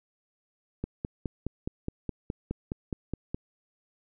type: click train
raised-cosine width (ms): 3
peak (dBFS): -18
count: 13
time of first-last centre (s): 0.84-3.345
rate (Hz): 4.79
effects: none